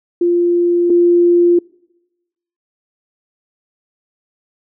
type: tone pair in turn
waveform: sine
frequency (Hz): 347.8 / 347.8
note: F4 / F4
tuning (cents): -7 / -7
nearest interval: unison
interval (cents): 0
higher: neither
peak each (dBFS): -10 / -7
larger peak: second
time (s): 0.21-0.9 / 0.9-1.59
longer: neither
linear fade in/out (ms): 5
effects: noise-tail reverb RT60 1.0 s tail -26 dB re dry